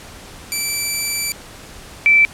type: tone pair in turn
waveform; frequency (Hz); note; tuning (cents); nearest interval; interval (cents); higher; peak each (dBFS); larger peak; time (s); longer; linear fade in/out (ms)
5% pulse / sine; 2327 / 2327; D7 / D7; -17 / -17; unison; 0; neither; -8; neither; 0.52-1.32 / 2.06-2.25; first; 0
effects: pink hiss -38 dBFS RMS until 2.33 s + low-pass 11000 Hz 12 dB/octave